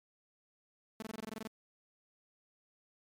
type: tone bursts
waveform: sawtooth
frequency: 220 Hz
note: A3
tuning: in tune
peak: -36 dBFS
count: 11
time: 1-1.474 s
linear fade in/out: 2 ms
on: 24 ms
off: 21 ms
effects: MP3 96 kbps